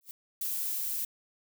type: noise with exponential growth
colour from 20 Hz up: violet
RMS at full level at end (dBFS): -39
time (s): 0.01-0.11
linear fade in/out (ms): 0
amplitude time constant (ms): 21
type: noise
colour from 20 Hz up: violet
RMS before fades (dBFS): -33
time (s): 0.41-1.05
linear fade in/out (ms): 5
effects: none